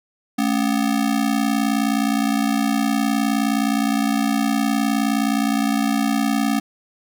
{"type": "ring-modulated tone", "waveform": "square", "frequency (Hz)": 246.9, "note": "B3", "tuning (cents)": 0, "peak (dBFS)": -15, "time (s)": [0.38, 6.6], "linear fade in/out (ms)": 10, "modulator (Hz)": 29.7, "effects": []}